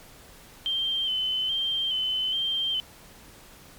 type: tone with vibrato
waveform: sine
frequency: 3100 Hz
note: G7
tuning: 20 cents flat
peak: -24 dBFS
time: 0.66-2.8 s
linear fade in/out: 0 ms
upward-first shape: square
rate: 1.2 Hz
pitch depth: 32 cents each way
effects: pink hiss -50 dBFS RMS until 3.78 s + MP3 96 kbps